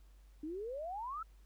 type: exponential sweep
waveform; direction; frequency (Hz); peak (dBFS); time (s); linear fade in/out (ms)
sine; up; 293.7 to 1357; -39; 0.43-1.23; 5
effects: added 49 Hz sine -57 dBFS peak until 1.45 s + pink hiss -73 dBFS RMS until 1.45 s